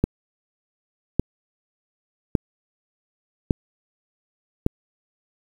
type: click train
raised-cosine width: 3 ms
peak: -4 dBFS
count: 5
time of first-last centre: 0.04-4.664 s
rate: 0.865 Hz
effects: 7-bit